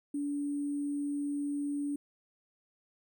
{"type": "tone with sample-and-hold", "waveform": "sine", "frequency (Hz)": 287.5, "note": "D4", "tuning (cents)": -37, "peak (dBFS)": -31, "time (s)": [0.14, 1.96], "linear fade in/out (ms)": 5, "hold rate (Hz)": 8820, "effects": []}